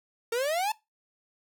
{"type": "exponential sweep", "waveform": "45% pulse", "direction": "up", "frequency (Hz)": [449.7, 894], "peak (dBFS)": -26, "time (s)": [0.32, 0.72], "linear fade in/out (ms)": 5, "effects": ["noise-tail reverb RT60 0.2 s tail -20 dB re dry"]}